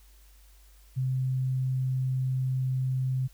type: tone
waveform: sine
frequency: 130 Hz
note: C3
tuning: 11 cents flat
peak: -25 dBFS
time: 0.96-3.28 s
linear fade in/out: 20 ms
effects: added 50 Hz sine -53 dBFS peak until 3.33 s + white hiss -62 dBFS RMS until 3.33 s